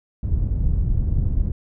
pink low-pass noise, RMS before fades -20 dBFS, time 0.23-1.52 s, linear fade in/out 5 ms, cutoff 110 Hz, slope 12 dB/octave, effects none

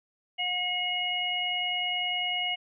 harmonic tone, 722 Hz, F#5, 43 cents flat, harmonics 1 / 3 / 4, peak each -35 / -32 / -29 dBFS, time 0.38-2.56 s, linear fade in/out 20 ms, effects none

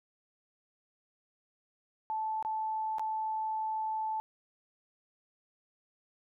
sine tone with dropouts, 874 Hz, A5, 12 cents flat, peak -31 dBFS, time 2.1-4.2 s, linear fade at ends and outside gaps 0 ms, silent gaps 2.426-2.449 / 2.984-2.995 s, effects none

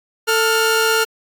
sawtooth tone pair together, 444.8 / 1412 Hz, A4 / F6, +19 / +19 cents, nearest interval octave + minor sixth, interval 2000 cents, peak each -13 dBFS, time 0.27-1.05 s, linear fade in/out 20 ms, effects AAC 64 kbps

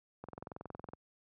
click train, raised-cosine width 1 ms, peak -30 dBFS, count 16, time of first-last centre 0.24-0.934 s, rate 21.6 Hz, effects high-pass 80 Hz 12 dB/octave

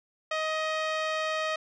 5% pulse tone with low-pass filter, 628 Hz, D#5, 16 cents sharp, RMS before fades -30 dBFS, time 0.31-1.56 s, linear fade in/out 5 ms, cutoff 2200 Hz, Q 0.53, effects none

